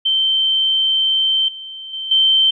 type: tone with level steps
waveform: sine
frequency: 3111 Hz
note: G7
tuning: 14 cents flat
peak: -13 / -29 / -23 / -10 dBFS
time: 0.05-2.51 s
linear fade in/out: 10 ms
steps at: 1.48 / 1.93 / 2.11 s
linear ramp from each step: 5 ms
effects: none